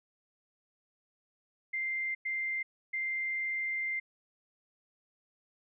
sine tone bursts at uneven times, 2093 Hz, C7, in tune, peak -31 dBFS, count 3, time 1.73-2.15 / 2.25-2.63 / 2.93-4 s, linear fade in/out 10 ms, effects none

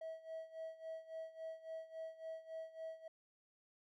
triangle tone with tremolo, 646 Hz, E5, 35 cents flat, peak -40 dBFS, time 0.01-3.08 s, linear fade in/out 5 ms, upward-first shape sine, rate 3.6 Hz, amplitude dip 85%, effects tanh soft clip ceiling -38 dBFS

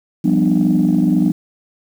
sine chord, G dominant seventh, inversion third, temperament equal with one note detuned, 174.61 / 196 / 246.9 / 300.7 Hz, F3 / G3 / B3 / D4, 0 / 0 / 0 / +41 cents, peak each -16 dBFS, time 0.24-1.32 s, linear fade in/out 10 ms, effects tanh soft clip ceiling -5 dBFS + 7-bit

